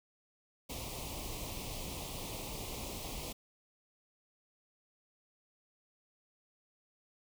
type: band-stop noise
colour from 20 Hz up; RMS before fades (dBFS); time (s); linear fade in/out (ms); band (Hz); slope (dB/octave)
pink; -42; 0.69-3.33; 10; 1100 to 2200; 48
effects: none